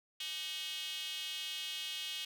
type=tone with high-pass filter; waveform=square; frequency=170.6 Hz; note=F3; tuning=40 cents flat; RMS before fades=-41 dBFS; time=0.2-2.25 s; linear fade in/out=5 ms; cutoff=3100 Hz; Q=4.6; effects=none